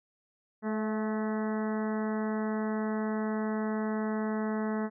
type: harmonic tone with a mistuned harmonic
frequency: 215.9 Hz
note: A3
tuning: 33 cents flat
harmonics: 1 / 2 / 3 / 4 / 5 / 6 / 7 / 8 / 9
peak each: -30 / -36 / -40 / -42 / -44 / -46 / -47 / -48 / -49 dBFS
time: 0.62-4.9 s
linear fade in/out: 50 ms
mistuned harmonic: 3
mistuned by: +28 cents
effects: none